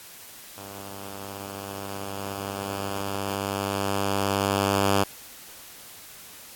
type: tone with level ramp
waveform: 5% pulse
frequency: 99 Hz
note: G2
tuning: 18 cents sharp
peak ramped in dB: -29 to -8 dBFS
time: 0.57-5.04 s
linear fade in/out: 10 ms
effects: white hiss -45 dBFS RMS until 6.55 s + AAC 64 kbps